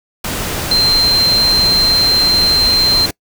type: tone in noise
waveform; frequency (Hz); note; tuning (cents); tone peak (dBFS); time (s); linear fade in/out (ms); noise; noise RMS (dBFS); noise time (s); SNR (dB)
sine; 4138; C8; -20; -9; 0.71-3.06; 5; pink; -20; 0.24-3.11; +8
effects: noise-tail reverb RT60 0.1 s tail -25 dB re dry